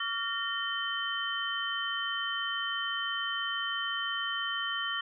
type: tone cluster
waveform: sine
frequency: 1139 / 1390 / 1833 / 3077 Hz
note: C#6 / F6 / A#6 / G7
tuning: +47 / -9 / -30 / -33 cents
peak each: -38 / -37 / -36 / -34 dBFS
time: 0-5.01 s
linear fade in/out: 5 ms
effects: none